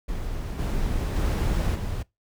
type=noise with level steps; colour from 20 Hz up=brown; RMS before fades=-31 / -26 / -23 / -29 dBFS; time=0.08-2.03 s; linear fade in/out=10 ms; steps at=0.58 / 1.15 / 1.74 s; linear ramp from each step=20 ms; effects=noise-tail reverb RT60 0.2 s tail -23 dB re dry